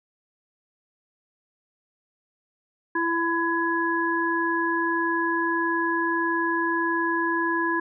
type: harmonic tone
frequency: 334.8 Hz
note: E4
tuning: 27 cents sharp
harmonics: 1 / 3 / 5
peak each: -26 / -26 / -26 dBFS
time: 2.95-7.8 s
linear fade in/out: 5 ms
effects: none